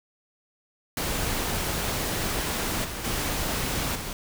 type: noise with level steps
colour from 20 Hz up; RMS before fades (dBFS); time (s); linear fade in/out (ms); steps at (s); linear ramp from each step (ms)
pink; -28 / -34 / -28 / -34; 0.97-4.13; 2; 2.84 / 3.04 / 3.95; 10
effects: none